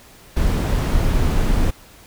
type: noise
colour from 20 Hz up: brown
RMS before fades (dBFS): -17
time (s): 0.36-1.71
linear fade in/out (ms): 10
effects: pink hiss -46 dBFS RMS until 2.06 s